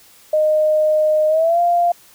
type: tone with pitch glide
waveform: sine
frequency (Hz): 616 to 695.4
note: D#5 to F5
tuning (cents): -17 to -8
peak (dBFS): -12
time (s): 0.33-1.92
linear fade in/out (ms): 5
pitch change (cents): +209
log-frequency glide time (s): 1.28-1.6
effects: white hiss -48 dBFS RMS until 2.14 s